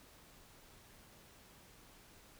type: silence
effects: pink hiss -61 dBFS RMS until 2.39 s